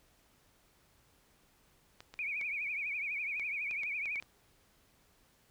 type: clicks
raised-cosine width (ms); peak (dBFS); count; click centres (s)
0.2; -31; 9; 2.005 / 2.14 / 2.413 / 3.397 / 3.711 / 3.834 / 4.057 / 4.158 / 4.225
type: tone with vibrato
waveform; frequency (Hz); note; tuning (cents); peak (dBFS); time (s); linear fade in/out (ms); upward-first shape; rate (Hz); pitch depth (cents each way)
sine; 2349; D7; 0; -34; 2.19-4.2; 0; triangle; 12; 140
effects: pink hiss -68 dBFS RMS until 5.5 s